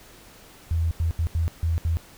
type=tone bursts at uneven times; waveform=sine; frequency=82.41 Hz; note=E2; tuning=in tune; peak=-20 dBFS; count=6; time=0.71-0.91 / 1-1.11 / 1.19-1.27 / 1.35-1.48 / 1.63-1.78 / 1.85-1.97 s; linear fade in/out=0 ms; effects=pink hiss -49 dBFS RMS until 2.17 s